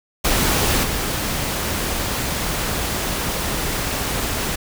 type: noise with level steps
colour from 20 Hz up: pink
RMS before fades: -18 / -23 dBFS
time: 0.24-4.56 s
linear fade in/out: 10 ms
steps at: 0.83 s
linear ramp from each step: 10 ms
effects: none